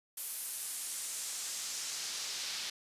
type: noise with band-pass filter sweep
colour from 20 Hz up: pink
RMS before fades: -40 dBFS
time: 0.17-2.7 s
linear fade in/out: 5 ms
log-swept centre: 12000 to 4400 Hz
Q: 1.4
effects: resampled to 32000 Hz